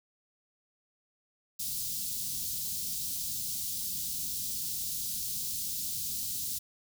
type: band-stop noise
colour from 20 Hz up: white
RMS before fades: -35 dBFS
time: 1.59-6.59 s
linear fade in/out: 10 ms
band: 220 to 4000 Hz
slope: 24 dB/octave
effects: none